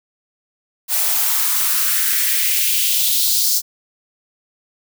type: noise with high-pass filter sweep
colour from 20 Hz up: blue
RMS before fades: -17 dBFS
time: 0.88-3.62 s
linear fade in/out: 50 ms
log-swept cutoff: 660 to 5100 Hz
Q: 2.6
effects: none